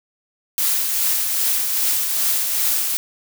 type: noise with tremolo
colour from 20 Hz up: blue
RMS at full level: -18 dBFS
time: 0.58-2.97 s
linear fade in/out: 0 ms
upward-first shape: triangle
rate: 2.5 Hz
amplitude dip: 40%
effects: none